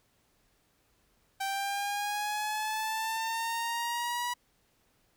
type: linear sweep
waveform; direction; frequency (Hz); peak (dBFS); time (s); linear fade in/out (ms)
sawtooth; up; 778 to 974; -27; 1.4-4.34; 10
effects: pink hiss -70 dBFS RMS until 5.16 s